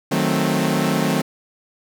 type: chord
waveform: sawtooth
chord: D# diminished seventh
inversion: none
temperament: equal with one note detuned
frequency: 155.56 / 185 / 220 / 263.6 Hz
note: D#3 / F#3 / A3 / C4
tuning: 0 / 0 / 0 / +13 cents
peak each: -19 dBFS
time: 0.11-1.22 s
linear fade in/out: 10 ms
effects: none